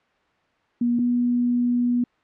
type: tone pair in turn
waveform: sine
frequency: 239.6 / 243.1 Hz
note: A#3 / B3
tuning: +48 / -27 cents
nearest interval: unison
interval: 25 cents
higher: second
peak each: -18 dBFS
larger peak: neither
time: 0.81-0.99 / 0.99-2.04 s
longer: second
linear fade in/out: 5 ms
effects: white hiss -63 dBFS RMS until 2.23 s + low-pass 2000 Hz 12 dB/octave